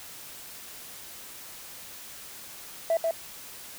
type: tone with echo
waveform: sine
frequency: 659.3 Hz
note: E5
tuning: in tune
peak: -19 dBFS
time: 2.9-2.97 s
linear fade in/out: 2 ms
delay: 140 ms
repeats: 1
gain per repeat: -3 dB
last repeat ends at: 3.11 s
effects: tanh soft clip ceiling -19 dBFS + white hiss -44 dBFS RMS until 3.78 s